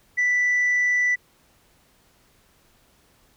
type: tone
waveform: sine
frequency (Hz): 1975.5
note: B6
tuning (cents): 0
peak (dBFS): -16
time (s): 0.17-1.16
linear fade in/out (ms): 20
effects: tanh soft clip ceiling -16 dBFS + pink hiss -60 dBFS RMS until 3.36 s